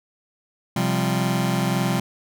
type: chord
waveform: sawtooth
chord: C suspended fourth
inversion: none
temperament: just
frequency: 130.81 / 174.42 / 196.22 Hz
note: C3 / F3 / G3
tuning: 0 / -2 / +2 cents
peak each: -20 dBFS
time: 0.76-2 s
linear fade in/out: 5 ms
effects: none